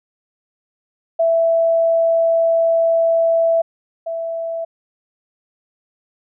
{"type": "tone pair in turn", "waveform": "sine", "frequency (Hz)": [662, 662], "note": ["E5", "E5"], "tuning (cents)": [7, 7], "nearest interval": "unison", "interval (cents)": 0, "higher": "neither", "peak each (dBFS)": [-12, -21], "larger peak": "first", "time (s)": [[1.19, 3.62], [4.06, 4.65]], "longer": "first", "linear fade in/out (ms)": 10, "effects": []}